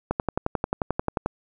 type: click train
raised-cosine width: 1 ms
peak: -9 dBFS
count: 14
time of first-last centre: 0.11-1.26 s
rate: 11.3 Hz
effects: none